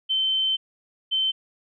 sine tone pair in turn, 3087 / 3087 Hz, G7 / G7, -27 / -27 cents, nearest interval unison, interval 0 cents, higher neither, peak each -20 dBFS, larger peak neither, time 0.09-0.57 / 1.11-1.32 s, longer first, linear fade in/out 20 ms, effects none

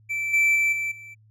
triangle tone with level steps, 2329 Hz, D7, 15 cents flat, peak -23 / -15 / -17 / -23 / -38 dBFS, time 0.09-1.15 s, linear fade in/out 20 ms, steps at 0.33 / 0.55 / 0.72 / 0.91 s, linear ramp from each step 10 ms, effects added 108 Hz sine -53 dBFS peak until 1.3 s

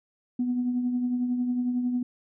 sine tone with tremolo, 246.9 Hz, B3, in tune, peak -21 dBFS, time 0.39-2.03 s, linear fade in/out 5 ms, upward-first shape triangle, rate 11 Hz, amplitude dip 50%, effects tanh soft clip ceiling -18 dBFS

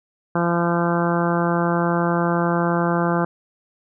harmonic tone, 171.4 Hz, F3, 32 cents flat, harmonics 1 / 2 / 3 / 4 / 5 / 6 / 7 / 8 / 9, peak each -21 / -24 / -26 / -27 / -28 / -29 / -29 / -30 / -31 dBFS, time 0.35-3.25 s, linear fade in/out 5 ms, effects none

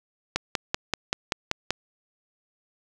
click train, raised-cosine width 0.2 ms, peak -6 dBFS, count 8, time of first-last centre 0.36-1.706 s, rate 5.2 Hz, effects none

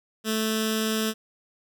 10% pulse tone with notch filter, 219.1 Hz, A3, 7 cents flat, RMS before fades -26 dBFS, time 0.24-1.14 s, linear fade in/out 50 ms, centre 840 Hz, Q 0.53, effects none

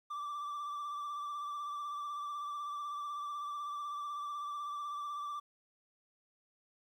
triangle tone with vibrato, 1170 Hz, D6, 7 cents flat, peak -36 dBFS, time 0.1-5.4 s, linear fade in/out 10 ms, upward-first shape sine, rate 16 Hz, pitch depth 31 cents each way, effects 12-bit

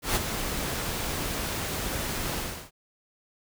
pink noise with ADSR envelope, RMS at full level -23 dBFS, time 0.02-2.71 s, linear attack 140 ms, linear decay 20 ms, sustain -8 dB, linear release 340 ms, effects none

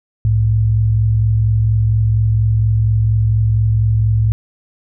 sine tone pair together, 64.64 / 108.9 Hz, C2 / A2, -20 / -17 cents, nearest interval major sixth, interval 903 cents, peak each -19 / -11 dBFS, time 0.25-4.32 s, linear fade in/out 0 ms, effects none

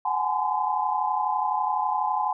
sine tone cluster, 743 / 830 / 862 / 1023 Hz, F#5 / G#5 / A5 / C6, +7 / -1 / -36 / -39 cents, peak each -30 / -27 / -29 / -27 dBFS, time 0.05-2.33 s, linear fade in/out 5 ms, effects none

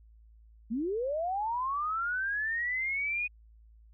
sine linear sweep, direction up, 207.7 to 2487 Hz, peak -29 dBFS, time 0.7-3.28 s, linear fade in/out 20 ms, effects added 55 Hz sine -54 dBFS peak until 3.93 s

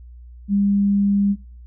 sine tone, 200.7 Hz, G3, 41 cents sharp, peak -15 dBFS, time 0.48-1.36 s, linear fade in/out 50 ms, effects noise-tail reverb RT60 0.4 s tail -20 dB re dry + added 60 Hz sine -38 dBFS peak until 1.66 s

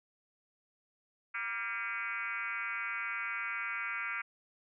sine tone with frequency modulation, 1822 Hz, A#6, 40 cents flat, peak -34 dBFS, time 1.34-4.22 s, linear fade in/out 10 ms, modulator 216 Hz, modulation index 2.8, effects none

